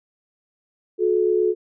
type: tone pair together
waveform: sine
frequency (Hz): 362.3 / 430.8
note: F#4 / A4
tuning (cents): -36 / -37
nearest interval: minor third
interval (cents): 299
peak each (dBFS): -19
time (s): 0.98-1.55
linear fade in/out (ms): 50
effects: none